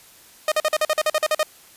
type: tone bursts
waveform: sawtooth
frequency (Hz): 617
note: D#5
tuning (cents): -15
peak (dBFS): -13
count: 12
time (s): 0.48-1.431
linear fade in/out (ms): 2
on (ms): 38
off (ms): 45
effects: white hiss -49 dBFS RMS until 1.76 s + resampled to 32000 Hz